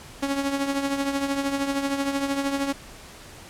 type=tone with tremolo; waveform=sawtooth; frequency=277.2 Hz; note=C#4; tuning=in tune; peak=-17 dBFS; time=0.22-2.73 s; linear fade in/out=10 ms; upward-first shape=triangle; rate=13 Hz; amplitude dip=65%; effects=pink hiss -44 dBFS RMS until 3.49 s + low-pass 11000 Hz 12 dB/octave